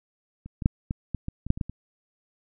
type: clicks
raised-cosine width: 5 ms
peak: -27 / -19 / -6 / -15 / -16 / -18 / -22 / -7 / -22 / -15 / -23 dBFS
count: 11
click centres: 0.46 / 0.622 / 0.659 / 0.909 / 1.147 / 1.284 / 1.466 / 1.504 / 1.575 / 1.612 / 1.696 s
effects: none